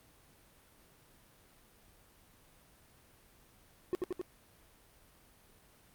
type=tone with echo; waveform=triangle; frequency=361.6 Hz; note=F#4; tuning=40 cents flat; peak=-27 dBFS; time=3.93-3.95 s; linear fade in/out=0 ms; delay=88 ms; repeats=3; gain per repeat=-2 dB; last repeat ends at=4.214 s; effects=pink hiss -63 dBFS RMS until 5.94 s + Opus 32 kbps